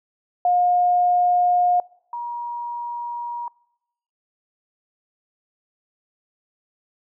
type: tone pair in turn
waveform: sine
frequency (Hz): 714 / 953.1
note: F5 / A#5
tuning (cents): +38 / +38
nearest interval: perfect fourth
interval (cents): 500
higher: second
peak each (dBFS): -15 / -26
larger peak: first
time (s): 0.45-1.8 / 2.13-3.48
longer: neither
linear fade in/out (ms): 2
effects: noise-tail reverb RT60 0.8 s tail -24 dB re dry